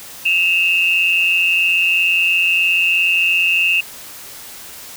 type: tone pair together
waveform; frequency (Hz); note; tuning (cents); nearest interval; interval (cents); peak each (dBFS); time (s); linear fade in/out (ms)
sine; 2584 / 2761; E7 / F7; -35 / -20; minor second; 115; -15; 0.25-3.81; 10
effects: white hiss -35 dBFS RMS until 4.96 s